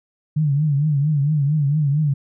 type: tone with vibrato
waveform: sine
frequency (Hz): 146.83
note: D3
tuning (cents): 0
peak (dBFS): -15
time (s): 0.36-2.14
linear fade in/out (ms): 10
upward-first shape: triangle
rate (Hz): 4.4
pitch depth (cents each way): 130
effects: none